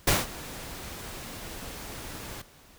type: noise with ADSR envelope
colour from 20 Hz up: pink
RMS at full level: -20 dBFS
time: 0.07-2.42 s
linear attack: 8 ms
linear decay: 180 ms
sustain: -20 dB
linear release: 7 ms
effects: pink hiss -55 dBFS RMS until 2.78 s